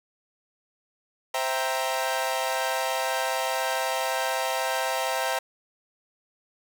sawtooth chord, C dominant seventh, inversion none, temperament equal, 523.3 / 659.3 / 784 / 932.3 Hz, C5 / E5 / G5 / Bb5, 0 / 0 / 0 / 0 cents, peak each -27 dBFS, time 1.34-5.39 s, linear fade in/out 5 ms, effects none

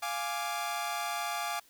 sawtooth chord, D diminished, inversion first, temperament equal, 698.5 / 830.6 / 1174.7 Hz, F5 / Ab5 / D6, 0 / 0 / 0 cents, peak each -33 dBFS, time 0.02-1.6 s, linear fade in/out 10 ms, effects white hiss -62 dBFS RMS until 1.69 s

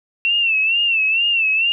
sine tone with vibrato, 2695 Hz, E7, 38 cents sharp, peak -14 dBFS, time 0.25-1.72 s, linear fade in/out 0 ms, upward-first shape sine, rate 2.2 Hz, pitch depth 90 cents each way, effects none

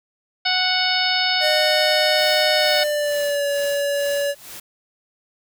harmonic tone, 739 Hz, F#5, 2 cents flat, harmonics 1 / 2 / 3 / 4 / 5 / 6 / 7, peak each -25 / -25 / -25 / -25 / -25 / -25 / -25 dBFS, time 0.45-2.84 s, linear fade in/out 10 ms
square tone with pitch glide, 610 to 569.2 Hz, D#5 to C#5, -34 to +46 cents, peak -20 dBFS, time 1.4-4.35 s, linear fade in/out 50 ms, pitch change -120 cents, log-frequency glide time 2.55-3.46 s
white noise with tremolo, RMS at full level -36 dBFS, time 2.18-4.6 s, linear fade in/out 5 ms, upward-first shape sine, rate 2.2 Hz, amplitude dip 80%
effects none

